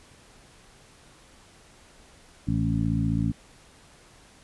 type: harmonic tone with a mistuned harmonic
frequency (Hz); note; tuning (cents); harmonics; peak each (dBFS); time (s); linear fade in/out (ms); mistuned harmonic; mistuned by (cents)
55.5; A1; +16; 1 / 2 / 3 / 4 / 5; -32 / -27 / -27 / -30 / -30; 2.47-3.32; 10; 5; +17
effects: pink hiss -54 dBFS RMS until 4.43 s + resampled to 24000 Hz